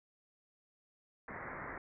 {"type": "low-pass noise", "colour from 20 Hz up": "white", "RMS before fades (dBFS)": -45, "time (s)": [1.28, 1.78], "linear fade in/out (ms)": 2, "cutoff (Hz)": 2100, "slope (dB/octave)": 96, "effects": []}